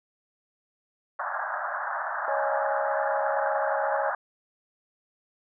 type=band-pass noise; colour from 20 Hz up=white; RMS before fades=-31 dBFS; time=1.19-4.15 s; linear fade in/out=2 ms; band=590 to 1700 Hz; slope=96 dB/octave
type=chord; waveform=sine; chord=C# suspended second; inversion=none; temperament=equal; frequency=554.4 / 622.3 / 830.6 Hz; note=C#5 / D#5 / G#5; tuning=0 / 0 / 0 cents; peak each=-30 / -30 / -29 dBFS; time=2.28-4.1 s; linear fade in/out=2 ms
effects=none